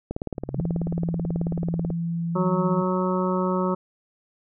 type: click train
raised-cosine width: 2 ms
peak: -15 dBFS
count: 34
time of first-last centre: 0.11-1.903 s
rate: 18.4 Hz
type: tone with exponential growth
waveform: sine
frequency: 135.4 Hz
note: C#3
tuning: 40 cents flat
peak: -21 dBFS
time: 0.35-0.61 s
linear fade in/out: 2 ms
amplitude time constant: 55 ms
type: tone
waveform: sine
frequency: 168.5 Hz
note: E3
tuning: 38 cents sharp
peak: -24 dBFS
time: 0.57-2.82 s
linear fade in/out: 10 ms
type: harmonic tone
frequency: 184.4 Hz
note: F#3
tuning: 6 cents flat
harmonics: 1 / 2 / 3 / 5 / 6 / 7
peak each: -24 / -27 / -29 / -31 / -32 / -32 dBFS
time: 2.35-3.75 s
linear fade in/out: 10 ms
effects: none